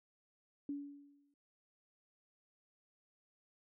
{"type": "tone with exponential decay", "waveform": "sine", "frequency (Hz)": 284.9, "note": "C#4", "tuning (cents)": 48, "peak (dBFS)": -36, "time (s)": [0.69, 1.34], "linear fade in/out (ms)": 2, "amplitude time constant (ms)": 140, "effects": []}